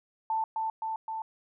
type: tone with echo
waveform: sine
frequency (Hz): 886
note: A5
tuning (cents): +12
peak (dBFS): -26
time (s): 0.3-0.44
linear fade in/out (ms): 2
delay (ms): 260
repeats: 3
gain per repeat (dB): -2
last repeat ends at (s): 1.22
effects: none